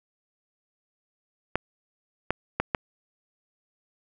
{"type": "clicks", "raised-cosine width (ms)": 0.5, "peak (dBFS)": -8, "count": 4, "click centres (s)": [1.556, 2.306, 2.6, 2.748], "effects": []}